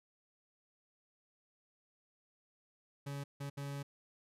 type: tone bursts at uneven times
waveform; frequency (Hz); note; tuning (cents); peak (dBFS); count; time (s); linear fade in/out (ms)
40% pulse; 140.9; C#3; +29; -39; 3; 3.06-3.24 / 3.4-3.5 / 3.57-3.83; 10
effects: resampled to 32000 Hz